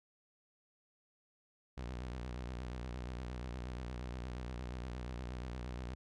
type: tone with vibrato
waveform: sawtooth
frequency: 61.74 Hz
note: B1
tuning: in tune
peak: -37 dBFS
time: 1.77-5.95 s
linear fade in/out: 10 ms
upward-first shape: triangle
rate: 8.5 Hz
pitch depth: 130 cents each way
effects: low-pass 6000 Hz 12 dB/octave